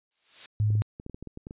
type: noise with exponential growth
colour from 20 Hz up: blue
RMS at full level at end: -33 dBFS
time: 0.11-0.46 s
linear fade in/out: 2 ms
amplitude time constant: 75 ms
type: tone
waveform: sine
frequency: 105.9 Hz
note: G#2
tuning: 34 cents sharp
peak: -21 dBFS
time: 0.6-0.82 s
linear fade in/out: 0 ms
type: clicks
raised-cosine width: 3 ms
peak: -27 dBFS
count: 11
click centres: 0.704 / 0.753 / 0.999 / 1.064 / 1.097 / 1.145 / 1.226 / 1.273 / 1.374 / 1.469 / 1.509 s
effects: resampled to 8000 Hz